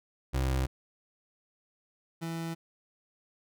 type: tone pair in turn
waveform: 30% pulse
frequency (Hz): 65.6 / 165.3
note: C2 / E3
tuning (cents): +5 / +5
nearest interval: octave + major third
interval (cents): 1600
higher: second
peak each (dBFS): -24 / -31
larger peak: first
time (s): 0.33-0.67 / 2.21-2.55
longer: neither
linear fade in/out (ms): 20
effects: none